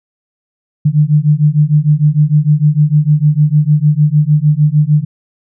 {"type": "beating tone pair", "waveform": "sine", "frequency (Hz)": [146.83, 153.43], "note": ["D3", "D#3"], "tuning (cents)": [0, -24], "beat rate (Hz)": 6.6, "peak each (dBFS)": -10, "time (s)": [0.85, 5.05], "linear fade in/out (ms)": 10, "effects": []}